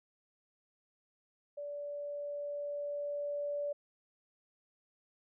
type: tone with level ramp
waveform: sine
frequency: 579 Hz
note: D5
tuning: 25 cents flat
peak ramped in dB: -39 to -33 dBFS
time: 1.57-3.73 s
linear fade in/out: 10 ms
effects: none